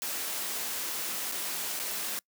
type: noise with dropouts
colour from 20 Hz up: white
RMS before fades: -34 dBFS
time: 0.02-2.19 s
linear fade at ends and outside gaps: 0 ms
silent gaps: 1.315-1.321 / 1.792-1.798 s
effects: noise-tail reverb RT60 0.1 s tail -26 dB re dry + high-pass 200 Hz 12 dB/octave